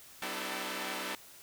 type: tone cluster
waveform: 5% pulse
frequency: 192.3 / 255.4 / 298.5 / 328.8 / 444.4 Hz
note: G3 / C4 / D4 / E4 / A4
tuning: -33 / -42 / +28 / -4 / +17 cents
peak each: -31 dBFS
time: 0.22-1.15 s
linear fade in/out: 2 ms
effects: white hiss -54 dBFS RMS until 1.42 s